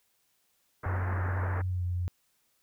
white low-pass noise, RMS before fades -38 dBFS, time 0.83-1.62 s, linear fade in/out 10 ms, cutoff 1800 Hz, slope 48 dB/octave
sine tone with pitch glide, 92 to 89.02 Hz, F#2 to F2, -9 to +34 cents, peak -28 dBFS, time 0.86-2.08 s, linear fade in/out 0 ms, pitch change -57 cents, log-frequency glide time 1.69-1.83 s
effects white hiss -72 dBFS RMS until 2.62 s

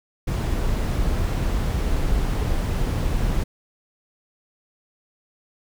brown noise, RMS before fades -22 dBFS, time 0.27-3.44 s, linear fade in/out 10 ms, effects none

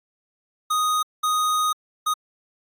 square tone bursts at uneven times, 1244.5 Hz, D#6, in tune, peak -20 dBFS, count 3, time 0.7-1.03 / 1.23-1.73 / 2.06-2.14 s, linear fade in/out 10 ms, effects AAC 64 kbps

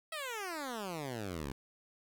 10% pulse exponential sweep, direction down, 659.3 to 64 Hz, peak -30 dBFS, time 0.12-1.52 s, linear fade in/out 5 ms, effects 11-bit

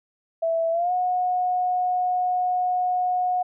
sine tone with pitch glide, 659.3 to 727.3 Hz, E5 to F#5, 0 to -30 cents, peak -20 dBFS, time 0.42-3.43 s, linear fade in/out 10 ms, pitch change +170 cents, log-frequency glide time 0.71-0.92 s, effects none

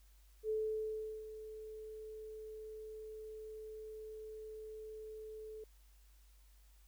sine tone with ADSR envelope, 434.5 Hz, A4, 22 cents flat, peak -33 dBFS, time 0.43-5.64 s, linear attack 65 ms, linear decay 740 ms, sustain -13 dB, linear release 3 ms, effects added 50 Hz sine -61 dBFS peak until 6.87 s + white hiss -72 dBFS RMS until 6.87 s

